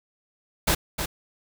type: noise with echo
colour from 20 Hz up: pink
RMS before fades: -21 dBFS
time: 0.67-0.75 s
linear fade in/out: 10 ms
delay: 310 ms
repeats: 1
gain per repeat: -7 dB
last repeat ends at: 1.06 s
effects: none